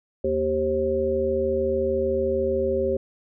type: harmonic tone with a mistuned harmonic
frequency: 77.78 Hz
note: D#2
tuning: in tune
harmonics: 1 / 3 / 5 / 7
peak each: -32 / -31 / -24 / -24 dBFS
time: 0.24-2.97 s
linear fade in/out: 5 ms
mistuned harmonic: 7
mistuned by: -29 cents
effects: none